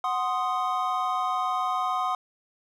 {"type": "chord", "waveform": "triangle", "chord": "C diminished", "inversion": "second", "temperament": "equal", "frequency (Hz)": [740, 1046.5, 1244.5], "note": ["Gb5", "C6", "Eb6"], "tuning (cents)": [0, 0, 0], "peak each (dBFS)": -27, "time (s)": [0.04, 2.15], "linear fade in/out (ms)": 2, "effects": []}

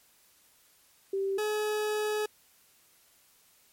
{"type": "tone pair in turn", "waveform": ["sine", "40% pulse"], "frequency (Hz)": [390, 424.5], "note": ["G4", "G#4"], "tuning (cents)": [-9, 38], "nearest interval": "minor second", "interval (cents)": 147, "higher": "second", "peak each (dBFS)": -27, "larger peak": "neither", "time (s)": [[1.13, 1.38], [1.38, 2.26]], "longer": "second", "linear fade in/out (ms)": 5, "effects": ["white hiss -63 dBFS RMS until 3.72 s", "MP3 64 kbps"]}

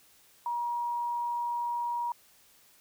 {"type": "tone", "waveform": "sine", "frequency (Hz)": 953, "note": "A#5", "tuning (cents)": 38, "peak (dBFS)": -29, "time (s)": [0.46, 2.12], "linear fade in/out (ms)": 2, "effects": ["white hiss -61 dBFS RMS until 2.8 s"]}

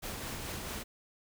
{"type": "noise with tremolo", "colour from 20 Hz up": "pink", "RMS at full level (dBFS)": -39, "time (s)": [0.02, 0.84], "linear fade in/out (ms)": 20, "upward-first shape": "sine", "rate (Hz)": 4.6, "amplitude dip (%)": 25, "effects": []}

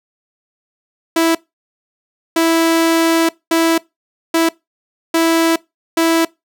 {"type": "tone bursts at uneven times", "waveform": "sawtooth", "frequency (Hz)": 329.2, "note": "E4", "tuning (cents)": -2, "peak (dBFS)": -7, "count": 6, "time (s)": [[1.16, 1.35], [2.36, 3.29], [3.51, 3.78], [4.34, 4.49], [5.14, 5.56], [5.97, 6.25]], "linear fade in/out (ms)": 5, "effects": ["noise-tail reverb RT60 0.2 s tail -22 dB re dry"]}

